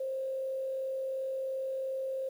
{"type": "tone with frequency modulation", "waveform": "sine", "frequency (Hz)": 530, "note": "C5", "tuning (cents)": 22, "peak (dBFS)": -32, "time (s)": [0, 2.29], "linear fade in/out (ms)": 5, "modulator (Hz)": 42.8, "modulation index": 0.2, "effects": ["10-bit"]}